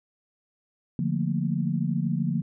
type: chord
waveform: sine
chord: Bb major seventh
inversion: first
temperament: equal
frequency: 146.83 / 174.61 / 220 / 233.1 Hz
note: D3 / F3 / A3 / Bb3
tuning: 0 / 0 / 0 / 0 cents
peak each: -28 / -27 / -32 / -31 dBFS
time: 0.99-2.42 s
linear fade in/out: 2 ms
effects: none